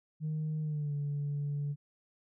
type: tone with pitch glide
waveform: sine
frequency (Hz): 154.8 to 144.43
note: D#3 to D3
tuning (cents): -9 to -29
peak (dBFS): -30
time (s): 0.2-1.76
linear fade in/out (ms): 50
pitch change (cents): -120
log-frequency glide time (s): 0.61-0.94
effects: tanh soft clip ceiling -29 dBFS